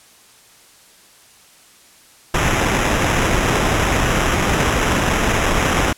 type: noise with sample-and-hold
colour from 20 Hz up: pink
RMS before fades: -17 dBFS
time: 2.34-5.93 s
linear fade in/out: 5 ms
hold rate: 4410 Hz
effects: white hiss -48 dBFS RMS until 5.97 s + low-pass 11000 Hz 12 dB/octave